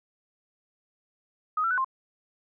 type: tone with pitch steps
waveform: sine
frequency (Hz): 1253 / 1350 / 1492 / 1054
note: D#6 / E6 / F#6 / C6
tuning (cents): +12 / +41 / +14 / +12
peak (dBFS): -23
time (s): 1.57-1.846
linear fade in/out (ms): 5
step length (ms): 69
effects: none